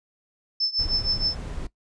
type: tone with tremolo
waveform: sine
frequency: 5274 Hz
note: E8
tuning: in tune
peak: -19 dBFS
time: 0.6-1.35 s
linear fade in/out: 5 ms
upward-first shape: triangle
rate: 6.4 Hz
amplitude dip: 95%
type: noise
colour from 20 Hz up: brown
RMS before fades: -31 dBFS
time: 0.79-1.67 s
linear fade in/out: 5 ms
effects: noise-tail reverb RT60 0.1 s tail -18 dB re dry + resampled to 22050 Hz